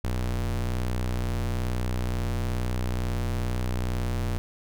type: ring-modulated tone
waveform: square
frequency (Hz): 61.74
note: B1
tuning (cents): 0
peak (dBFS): -23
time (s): 0.04-4.38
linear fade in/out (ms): 0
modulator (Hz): 30.6
effects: none